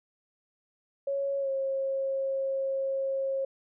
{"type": "tone with pitch glide", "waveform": "sine", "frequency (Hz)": [554.4, 539.9], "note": ["C#5", "C#5"], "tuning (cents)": [0, -46], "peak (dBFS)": -27, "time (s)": [1.07, 3.45], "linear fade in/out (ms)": 5, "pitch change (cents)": -46, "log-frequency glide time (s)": [1.4, 1.49], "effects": []}